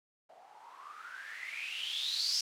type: noise with low-pass filter sweep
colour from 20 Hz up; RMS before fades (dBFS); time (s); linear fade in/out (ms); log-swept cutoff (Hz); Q
violet; -39; 0.29-2.41; 5; 650 to 5300; 9.6
effects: none